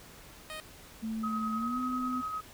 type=tone; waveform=10% pulse; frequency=622.3 Hz; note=D#5; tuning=in tune; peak=-31 dBFS; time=0.5-0.6 s; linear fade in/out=0 ms
type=tone with pitch glide; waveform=sine; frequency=221.5 to 253 Hz; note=A3 to B3; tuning=+12 to +42 cents; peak=-32 dBFS; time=1.02-2.22 s; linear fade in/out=20 ms; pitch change=+230 cents; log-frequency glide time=1.55-1.79 s
type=tone with tremolo; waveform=sine; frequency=1267 Hz; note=D#6; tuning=31 cents sharp; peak=-32 dBFS; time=1.23-2.41 s; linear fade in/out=10 ms; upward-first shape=square; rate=10 Hz; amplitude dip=30%
effects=pink hiss -52 dBFS RMS until 2.53 s

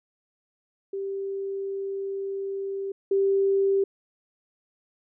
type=tone pair in turn; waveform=sine; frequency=392 / 392 Hz; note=G4 / G4; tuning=0 / 0 cents; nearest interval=unison; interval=0 cents; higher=neither; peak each=-28 / -19 dBFS; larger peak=second; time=0.93-2.92 / 3.11-3.84 s; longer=first; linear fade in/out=5 ms; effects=none

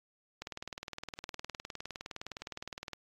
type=click train; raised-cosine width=0.2 ms; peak=-23 dBFS; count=50; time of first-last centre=0.42-2.933 s; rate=19.5 Hz; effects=AAC 32 kbps

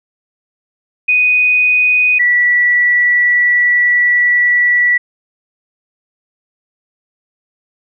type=tone pair in turn; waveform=sine; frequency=2489 / 1951.7 Hz; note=D#7 / B6; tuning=0 / -21 cents; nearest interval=major third; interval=421 cents; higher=first; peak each=-8 dBFS; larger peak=neither; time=1.08-2.19 / 2.19-4.98 s; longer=second; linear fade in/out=10 ms; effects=none

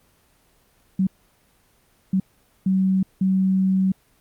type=tone bursts at uneven times; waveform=sine; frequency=189.6 Hz; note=F#3; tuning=43 cents sharp; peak=-16 dBFS; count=4; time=0.99-1.07 / 2.13-2.2 / 2.66-3.03 / 3.21-3.92 s; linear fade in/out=5 ms; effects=pink hiss -60 dBFS RMS until 4.2 s + Opus 24 kbps

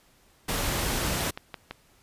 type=noise; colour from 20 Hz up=pink; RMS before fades=-28 dBFS; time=0.48-1.31 s; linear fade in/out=10 ms
type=click train; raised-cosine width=0.3 ms; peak=-19 dBFS; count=5; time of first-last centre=1.04-1.71 s; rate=5.97 Hz
effects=pink hiss -61 dBFS RMS until 2.02 s + resampled to 32000 Hz

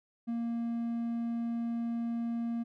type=tone; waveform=triangle; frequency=233.1 Hz; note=A#3; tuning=in tune; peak=-29 dBFS; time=0.27-2.64 s; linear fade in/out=20 ms; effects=none

